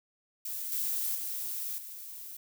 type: noise with level steps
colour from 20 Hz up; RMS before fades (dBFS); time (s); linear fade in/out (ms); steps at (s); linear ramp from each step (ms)
violet; -37 / -32 / -36 / -44; 0.45-2.37; 5; 0.72 / 1.15 / 1.78; 2
effects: none